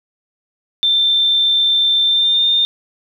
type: tone with pitch glide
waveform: sine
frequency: 3566 to 3620 Hz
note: A7 to A7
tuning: +22 to +48 cents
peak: -11 dBFS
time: 0.83-2.65 s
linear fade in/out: 0 ms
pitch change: +26 cents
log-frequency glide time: 2.04-2.45 s
effects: 8-bit